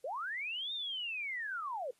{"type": "linear two-way sweep", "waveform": "sine", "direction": "up then down", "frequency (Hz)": [466.2, 3708, 466.2], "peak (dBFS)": -36, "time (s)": [0.04, 1.91], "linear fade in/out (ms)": 5, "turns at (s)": 0.73, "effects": ["white hiss -73 dBFS RMS until 1.99 s", "AAC 32 kbps"]}